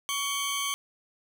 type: tone pair together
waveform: 20% pulse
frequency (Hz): 1122 / 3121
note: C#6 / G7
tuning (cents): +21 / -8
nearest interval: octave + tritone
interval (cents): 1771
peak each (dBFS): -26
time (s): 0.09-0.74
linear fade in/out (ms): 0
effects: none